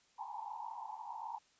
white band-pass noise, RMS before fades -45 dBFS, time 0.18-1.39 s, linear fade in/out 10 ms, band 810 to 970 Hz, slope 96 dB/octave, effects white hiss -70 dBFS RMS until 1.59 s + resampled to 16000 Hz

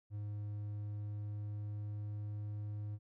triangle tone with pitch glide, 103.83 to 104.43 Hz, G#2 to G#2, 0 to +10 cents, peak -37 dBFS, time 0.1-2.99 s, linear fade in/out 50 ms, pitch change +10 cents, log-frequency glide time 0.48-2.53 s, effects none

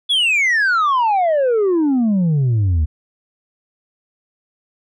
sine exponential sweep, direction down, 3473 to 73.42 Hz, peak -10 dBFS, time 0.09-2.86 s, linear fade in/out 20 ms, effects tanh soft clip ceiling -12 dBFS

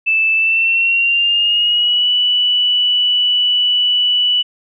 sine tone with pitch glide, 2637 to 2960 Hz, E7 to F#7, 0 to 0 cents, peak -11 dBFS, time 0.06-4.43 s, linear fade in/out 20 ms, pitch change +200 cents, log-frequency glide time 0.35-2.09 s, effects none

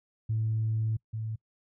sine tone pair in turn, 110.4 / 110.4 Hz, A2 / A2, +6 / +6 cents, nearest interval unison, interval 0 cents, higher neither, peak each -25 / -31 dBFS, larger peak first, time 0.29-0.97 / 1.13-1.36 s, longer first, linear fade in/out 10 ms, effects noise-tail reverb RT60 0.1 s tail -26 dB re dry + tanh soft clip ceiling -21 dBFS

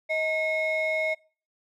triangle ring-modulated tone, 769 Hz, G5, 33 cents flat, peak -19 dBFS, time 0.09-1.15 s, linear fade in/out 20 ms, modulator 1400 Hz, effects noise-tail reverb RT60 0.4 s tail -23 dB re dry

